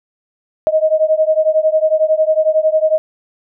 sine beating tone pair, 622.3 / 633.3 Hz, D#5 / D#5, 0 / +30 cents, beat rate 11 Hz, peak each -13 / -14 dBFS, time 0.67-2.98 s, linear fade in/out 0 ms, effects none

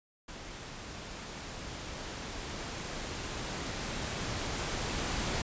pink noise with level ramp, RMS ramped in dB -45 to -33 dBFS, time 0.28-5.42 s, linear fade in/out 5 ms, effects resampled to 16000 Hz

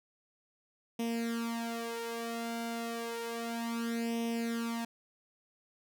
sawtooth tone with flanger, 231.7 Hz, A#3, 10 cents flat, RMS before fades -36 dBFS, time 0.99-4.85 s, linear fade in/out 5 ms, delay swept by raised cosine 0.34 to 2.94 ms, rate 0.31 Hz, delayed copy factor +0.8, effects none

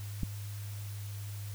click, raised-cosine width 5 ms, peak -19 dBFS, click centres 0.233 s, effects added 102 Hz sine -38 dBFS peak until 1.54 s + white hiss -51 dBFS RMS until 1.54 s

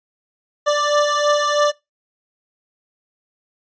25% pulse beating tone pair, 587.3 / 590.4 Hz, D5 / D5, 0 / +9 cents, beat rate 3.1 Hz, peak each -13 / -16 dBFS, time 0.66-1.72 s, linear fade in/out 20 ms, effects noise-tail reverb RT60 0.2 s tail -21 dB re dry + resampled to 16000 Hz

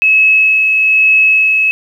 sine tone with tremolo, 2581 Hz, E7, 37 cents flat, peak -5 dBFS, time 0.02-1.71 s, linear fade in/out 0 ms, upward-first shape sine, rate 1.1 Hz, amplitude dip 30%, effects 7-bit

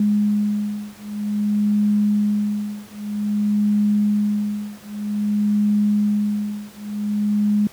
sine beating tone pair, 207.7 / 208.22 Hz, G#3 / G#3, 0 / +5 cents, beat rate 0.52 Hz, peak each -20 dBFS, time 0-7.67 s, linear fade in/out 2 ms, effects pink hiss -45 dBFS RMS until 7.72 s + high-pass 100 Hz 12 dB/octave

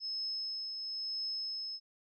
sine tone with tremolo, 5190 Hz, E8, 28 cents flat, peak -34 dBFS, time 0-1.8 s, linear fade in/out 50 ms, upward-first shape triangle, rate 1 Hz, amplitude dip 40%, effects none

